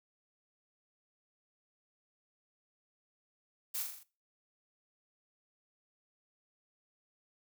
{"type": "noise with echo", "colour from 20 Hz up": "blue", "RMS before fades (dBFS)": -37, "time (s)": [3.74, 3.83], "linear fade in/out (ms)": 10, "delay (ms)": 41, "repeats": 5, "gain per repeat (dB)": -4, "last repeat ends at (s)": 4.035, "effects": ["noise-tail reverb RT60 0.3 s tail -18 dB re dry"]}